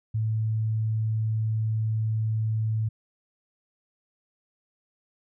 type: tone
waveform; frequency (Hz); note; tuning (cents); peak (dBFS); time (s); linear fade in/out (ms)
sine; 110; A2; 0; -23; 0.14-2.89; 10
effects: none